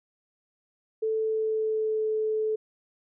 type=tone with pitch glide; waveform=sine; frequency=440 to 434.2 Hz; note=A4 to A4; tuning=0 to -23 cents; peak=-24 dBFS; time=1.02-2.56 s; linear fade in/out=10 ms; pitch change=-23 cents; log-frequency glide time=1.15-2.08 s; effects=none